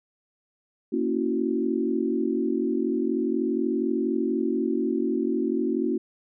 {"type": "chord", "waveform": "sine", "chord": "F# dominant seventh", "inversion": "first", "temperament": "equal", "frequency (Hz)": [233.1, 277.2, 329.6, 370], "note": ["A#3", "C#4", "E4", "F#4"], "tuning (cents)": [0, 0, 0, 0], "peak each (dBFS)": -28, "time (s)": [0.92, 5.98], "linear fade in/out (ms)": 10, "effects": []}